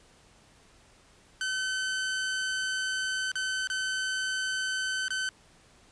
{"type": "tone with dropouts", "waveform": "sawtooth", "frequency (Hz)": 1527, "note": "G6", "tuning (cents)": -46, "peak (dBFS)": -25, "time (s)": [1.41, 5.29], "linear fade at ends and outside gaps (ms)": 1, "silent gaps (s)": [[3.317, 3.355], [3.673, 3.7], [5.082, 5.105]], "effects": ["pink hiss -59 dBFS RMS until 5.91 s", "resampled to 22050 Hz"]}